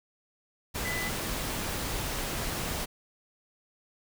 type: tone in noise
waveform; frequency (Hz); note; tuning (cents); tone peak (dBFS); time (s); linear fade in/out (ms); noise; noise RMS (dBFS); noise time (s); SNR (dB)
sine; 2002; B6; +23; -33; 0.84-1.1; 20; pink; -33; 0.74-2.86; -3
effects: none